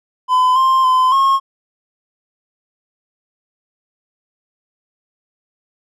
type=tone with pitch steps; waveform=triangle; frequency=1013 / 1050 / 1025 / 1083 Hz; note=B5 / C6 / C6 / C#6; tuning=+44 / +6 / -36 / -41 cents; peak=-8 dBFS; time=0.28-1.4 s; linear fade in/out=50 ms; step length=280 ms; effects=none